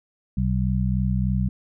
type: harmonic tone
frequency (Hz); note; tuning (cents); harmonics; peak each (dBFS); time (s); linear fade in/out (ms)
63.3; B1; +43; 1 / 2 / 3; -24 / -24 / -24; 0.37-1.49; 5
effects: none